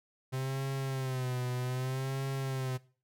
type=tone with vibrato; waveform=45% pulse; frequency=130.1 Hz; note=C3; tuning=9 cents flat; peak=-32 dBFS; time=0.32-2.78 s; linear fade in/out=20 ms; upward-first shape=sine; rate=0.64 Hz; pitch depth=71 cents each way; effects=noise-tail reverb RT60 0.4 s tail -20 dB re dry